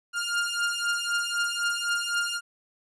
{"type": "beating tone pair", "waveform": "sawtooth", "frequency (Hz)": [1405, 1408.9], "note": ["F6", "F6"], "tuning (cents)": [10, 15], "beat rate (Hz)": 3.9, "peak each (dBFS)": -25, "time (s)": [0.13, 2.41], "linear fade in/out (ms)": 50, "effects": ["resampled to 24000 Hz"]}